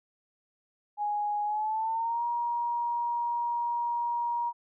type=tone with pitch glide; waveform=sine; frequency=830.6 to 948.6 Hz; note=G#5 to A#5; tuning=0 to +30 cents; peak=-27 dBFS; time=0.97-4.53 s; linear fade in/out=50 ms; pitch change=+230 cents; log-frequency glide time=1.44-2.24 s; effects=none